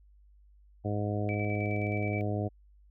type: harmonic tone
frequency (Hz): 103.83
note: G#2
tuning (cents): 0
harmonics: 1 / 2 / 3 / 4 / 5 / 6 / 7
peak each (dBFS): -31 / -37 / -37 / -39 / -41 / -39 / -41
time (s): 0.84-2.49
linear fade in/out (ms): 20
type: tone with tremolo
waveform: sine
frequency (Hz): 2308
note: D7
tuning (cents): -31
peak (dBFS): -36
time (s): 1.29-2.21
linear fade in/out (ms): 0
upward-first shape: square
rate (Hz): 9.5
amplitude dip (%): 40
effects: added 50 Hz sine -56 dBFS peak until 2.9 s